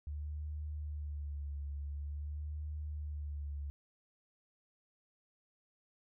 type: tone with vibrato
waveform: sine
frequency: 73.42 Hz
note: D2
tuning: in tune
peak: -38 dBFS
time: 0.07-3.7 s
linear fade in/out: 0 ms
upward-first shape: sine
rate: 0.47 Hz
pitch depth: 48 cents each way
effects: none